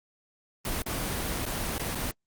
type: noise with dropouts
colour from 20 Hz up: pink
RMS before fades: -31 dBFS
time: 0.65-2.11 s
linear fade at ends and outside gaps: 1 ms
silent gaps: 0.82-0.863 / 1.453-1.463 / 1.782-1.796 / 1.948-1.955 s
effects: Opus 24 kbps